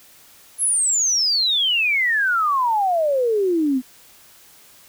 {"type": "exponential sweep", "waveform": "sine", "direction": "down", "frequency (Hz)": [11175, 246.9], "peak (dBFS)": -16, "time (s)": [0.58, 3.82], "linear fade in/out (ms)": 50, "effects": ["white hiss -49 dBFS RMS until 4.88 s"]}